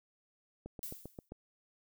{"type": "click train", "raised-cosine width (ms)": 2, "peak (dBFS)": -31, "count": 6, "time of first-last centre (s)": [0.66, 1.321], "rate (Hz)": 7.57}
{"type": "noise with exponential decay", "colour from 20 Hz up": "violet", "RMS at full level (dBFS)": -40, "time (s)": [0.83, 1.29], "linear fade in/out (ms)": 0, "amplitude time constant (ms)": 98}
{"effects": []}